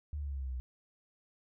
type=exponential sweep; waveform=sine; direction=down; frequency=75.3 to 61.74 Hz; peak=-35 dBFS; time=0.13-0.6 s; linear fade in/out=0 ms; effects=none